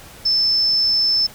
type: tone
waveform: sine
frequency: 5274 Hz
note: E8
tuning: in tune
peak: -14 dBFS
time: 0.25-1.27 s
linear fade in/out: 10 ms
effects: pink hiss -41 dBFS RMS until 1.34 s